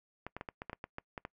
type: clicks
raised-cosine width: 0.5 ms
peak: -25 dBFS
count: 11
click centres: 0.266 / 0.366 / 0.411 / 0.488 / 0.619 / 0.697 / 0.731 / 0.841 / 0.984 / 1.178 / 1.251 s
effects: noise-tail reverb RT60 0.1 s tail -24 dB re dry